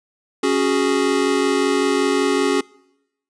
square chord, C# suspended fourth, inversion none, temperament equal, 277.2 / 370 / 415.3 Hz, C#4 / F#4 / G#4, 0 / 0 / 0 cents, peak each -21 dBFS, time 0.43-2.61 s, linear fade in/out 5 ms, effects noise-tail reverb RT60 0.9 s tail -25 dB re dry + resampled to 22050 Hz

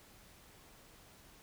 silence, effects pink hiss -60 dBFS RMS until 1.42 s

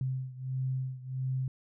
sine beating tone pair, 130 / 131.5 Hz, C3 / C3, -11 / +9 cents, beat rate 1.5 Hz, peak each -33 / -36 dBFS, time 0.01-1.48 s, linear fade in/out 2 ms, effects none

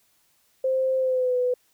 sine tone with pitch glide, 523.3 to 497.7 Hz, C5 to B4, 0 to +13 cents, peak -20 dBFS, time 0.64-1.54 s, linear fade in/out 5 ms, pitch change -87 cents, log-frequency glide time 0.98-1.37 s, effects white hiss -65 dBFS RMS until 1.73 s

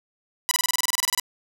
5% pulse tone bursts, 987.8 Hz, B5, in tune, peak -8 dBFS, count 15, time 0.49-1.198 s, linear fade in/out 0 ms, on 22 ms, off 27 ms, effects none

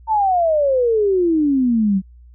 sine exponential sweep, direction down, 907 to 185 Hz, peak -13 dBFS, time 0.07-2.02 s, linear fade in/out 50 ms, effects added 60 Hz sine -41 dBFS peak until 2.34 s

